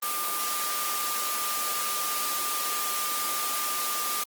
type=tone in noise; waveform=sine; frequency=1200 Hz; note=D6; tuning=37 cents sharp; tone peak=-32 dBFS; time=0.02-4.24 s; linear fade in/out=10 ms; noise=white; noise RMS=-30 dBFS; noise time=0.02-4.24 s; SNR=-5 dB; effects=high-pass 300 Hz 12 dB/octave + Opus 24 kbps